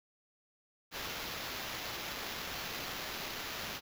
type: noise with sample-and-hold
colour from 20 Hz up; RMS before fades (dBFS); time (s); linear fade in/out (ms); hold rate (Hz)
white; -41; 0.91-3.81; 50; 8820
effects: none